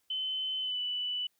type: tone with pitch glide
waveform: sine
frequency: 3050 to 2975 Hz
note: G7 to F#7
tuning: -48 to +9 cents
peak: -31 dBFS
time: 0.1-1.27 s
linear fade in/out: 5 ms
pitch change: -43 cents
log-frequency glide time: 0.6-0.8 s
effects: white hiss -75 dBFS RMS until 1.39 s